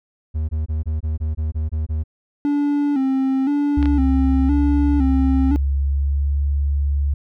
triangle tone bursts, 77.78 Hz, D#2, in tune, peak -17 dBFS, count 10, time 0.34-2.038 s, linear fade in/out 20 ms, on 150 ms, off 22 ms
triangle tone with vibrato, 277.2 Hz, C#4, in tune, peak -14 dBFS, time 2.45-5.56 s, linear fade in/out 0 ms, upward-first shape square, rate 0.98 Hz, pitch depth 72 cents each way
sine tone with pitch glide, 69.3 to 70.96 Hz, C#2 to C#2, 0 to +41 cents, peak -16 dBFS, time 3.77-7.14 s, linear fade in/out 5 ms, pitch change +41 cents, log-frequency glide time 5.78-6.37 s
clicks, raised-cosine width 0.3 ms, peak -15 dBFS, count 2, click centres 3.828 / 3.857 s
effects none

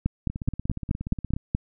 two click trains, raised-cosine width 5 ms, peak -19 / -10 dBFS, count 19 / 8, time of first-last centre 0.3-1.365 / 0.06-1.549 s, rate 16.9 / 4.7 Hz, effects none

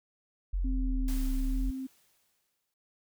sine exponential two-way sweep, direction down then up, 45.82 to 34.65 to 43.23 Hz, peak -27 dBFS, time 0.53-1.71 s, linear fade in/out 10 ms, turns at 1.38 s
sine tone with pitch glide, 261.6 to 263.1 Hz, C4 to C4, 0 to +10 cents, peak -34 dBFS, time 0.64-1.87 s, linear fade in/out 10 ms, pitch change +10 cents, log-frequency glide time 1.07-1.29 s
white noise with exponential decay, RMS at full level -44 dBFS, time 1.08-2.74 s, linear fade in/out 2 ms, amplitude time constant 360 ms
effects none

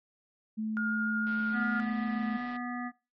sine tone, 217.6 Hz, A3, 19 cents flat, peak -30 dBFS, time 0.57-2.38 s, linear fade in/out 20 ms
sine tone with vibrato, 1419 Hz, F6, 27 cents sharp, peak -30 dBFS, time 0.77-1.8 s, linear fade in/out 0 ms, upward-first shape triangle, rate 6.7 Hz, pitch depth 10 cents each way
click train, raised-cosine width 0.3 ms, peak -34 dBFS, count 186, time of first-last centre 1.27-2.564 s, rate 143 Hz
harmonic tone, 244.8 Hz, B3, 15 cents flat, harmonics 1 / 3 / 5 / 7 / 8, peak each -35 / -40 / -42 / -43 / -44 dBFS, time 1.52-2.92 s, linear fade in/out 50 ms
effects noise-tail reverb RT60 0.3 s tail -21 dB re dry + MP3 32 kbps

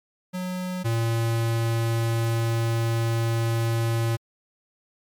square tone pair in turn, 182.8 / 114.9 Hz, F#3 / A#2, -21 / -25 cents, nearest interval minor sixth, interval 804 cents, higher first, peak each -28 / -22 dBFS, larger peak second, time 0.33-0.84 / 0.84-4.17 s, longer second, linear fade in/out 20 ms, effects MP3 96 kbps

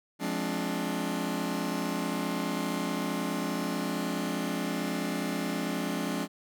sawtooth chord, D half-diminished seventh, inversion first, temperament just, 176.2 / 211.4 / 264.3 / 293.7 Hz, F3 / Ab3 / C4 / D4, +16 / +31 / +18 / 0 cents, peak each -31 dBFS, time 0.19-6.28 s, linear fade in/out 50 ms, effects none

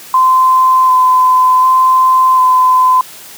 sine tone with vibrato, 1026 Hz, C6, 34 cents flat, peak -5 dBFS, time 0.14-3.01 s, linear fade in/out 2 ms, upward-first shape square, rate 0.67 Hz, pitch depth 11 cents each way, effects white hiss -33 dBFS RMS until 3.37 s + high-pass 100 Hz 12 dB/octave

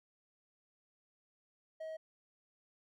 triangle tone, 636 Hz, D#5, 38 cents sharp, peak -39 dBFS, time 1.8-1.97 s, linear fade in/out 10 ms, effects none

